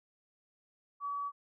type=tone; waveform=sine; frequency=1140 Hz; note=C#6; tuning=48 cents sharp; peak=-34 dBFS; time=1-1.32 s; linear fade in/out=50 ms; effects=none